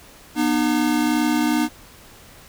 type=tone pair together; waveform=square; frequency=241.6 / 303.9 Hz; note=B3 / D#4; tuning=-38 / -41 cents; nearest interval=major third; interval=397 cents; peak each=-22 / -20 dBFS; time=0.35-1.69 s; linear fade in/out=50 ms; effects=pink hiss -46 dBFS RMS until 2.48 s